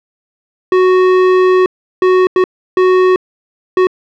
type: tone bursts at uneven times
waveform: square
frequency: 369.9 Hz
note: F#4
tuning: in tune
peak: -7 dBFS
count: 5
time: 0.72-1.66 / 2.02-2.27 / 2.36-2.44 / 2.77-3.16 / 3.77-3.87 s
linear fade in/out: 2 ms
effects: low-pass 2000 Hz 12 dB/octave